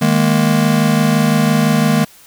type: chord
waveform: square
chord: D# suspended fourth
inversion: none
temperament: just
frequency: 155.56 / 207.4 / 233.3 Hz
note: D#3 / G#3 / A#3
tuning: 0 / -2 / +2 cents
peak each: -16 dBFS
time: 0.01-2.05 s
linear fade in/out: 10 ms
effects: white hiss -44 dBFS RMS until 2.26 s